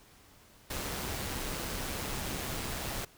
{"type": "noise with amplitude modulation", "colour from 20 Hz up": "pink", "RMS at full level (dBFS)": -35, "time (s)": [0.7, 3.05], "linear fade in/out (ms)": 5, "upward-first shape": "sine", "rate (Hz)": 135, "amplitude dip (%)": 35, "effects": ["pink hiss -59 dBFS RMS until 3.17 s"]}